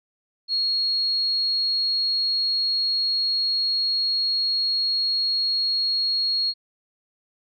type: tone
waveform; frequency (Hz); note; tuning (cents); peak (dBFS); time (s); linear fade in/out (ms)
sine; 4300; C8; +47; -20; 0.48-6.54; 50
effects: none